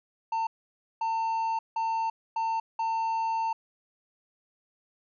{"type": "tone bursts at uneven times", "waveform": "triangle", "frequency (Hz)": 900, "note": "A5", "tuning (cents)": 39, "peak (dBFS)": -24, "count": 5, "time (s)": [[0.32, 0.47], [1.01, 1.59], [1.76, 2.1], [2.36, 2.6], [2.79, 3.53]], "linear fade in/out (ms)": 5, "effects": ["resampled to 16000 Hz"]}